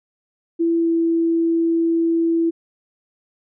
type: tone with pitch glide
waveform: sine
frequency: 334.2 to 331.9 Hz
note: E4 to E4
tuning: +24 to +12 cents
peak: -15 dBFS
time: 0.59-2.51 s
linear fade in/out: 20 ms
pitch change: -12 cents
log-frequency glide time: 0.78-0.89 s
effects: none